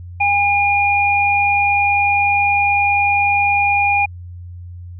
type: tone pair together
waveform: sine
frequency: 811 / 2425 Hz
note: G#5 / D#7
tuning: -41 / -45 cents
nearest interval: octave + perfect fifth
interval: 1896 cents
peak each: -15 dBFS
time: 0.2-4.06 s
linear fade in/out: 10 ms
effects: added 88 Hz sine -30 dBFS peak until 4.99 s